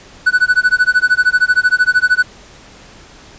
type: tone with tremolo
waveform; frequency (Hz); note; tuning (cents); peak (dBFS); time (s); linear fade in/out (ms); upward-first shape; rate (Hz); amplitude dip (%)
triangle; 1488; F#6; +9; -4; 0.26-2.23; 10; sine; 13; 100
effects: pink hiss -40 dBFS RMS until 3.38 s + resampled to 16000 Hz